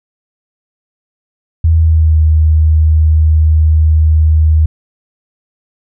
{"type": "tone with pitch glide", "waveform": "sine", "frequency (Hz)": [81.2, 78.25], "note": ["E2", "D#2"], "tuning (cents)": [-26, 10], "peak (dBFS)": -5, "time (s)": [1.64, 4.66], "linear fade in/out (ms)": 5, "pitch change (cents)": -64, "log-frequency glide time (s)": [1.74, 2.18], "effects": []}